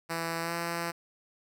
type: tone with pitch glide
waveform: 5% pulse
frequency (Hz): 166 to 169.59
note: E3 to E3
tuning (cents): +12 to +49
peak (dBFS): -20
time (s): 0.09-0.92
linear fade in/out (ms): 20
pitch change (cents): +37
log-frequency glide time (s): 0.41-0.53
effects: none